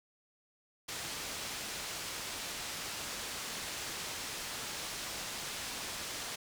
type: low-pass noise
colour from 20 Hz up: white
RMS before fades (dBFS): -41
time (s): 0.88-6.36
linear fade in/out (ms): 10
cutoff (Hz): 6900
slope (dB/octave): 12
effects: none